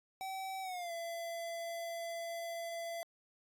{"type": "tone with pitch glide", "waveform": "square", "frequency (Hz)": [766, 674.6], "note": ["G5", "E5"], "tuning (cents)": [-40, 40], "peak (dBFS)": -40, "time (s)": [0.21, 3.03], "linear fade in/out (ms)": 0, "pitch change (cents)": -220, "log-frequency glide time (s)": [0.62, 0.92], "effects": ["AAC 64 kbps"]}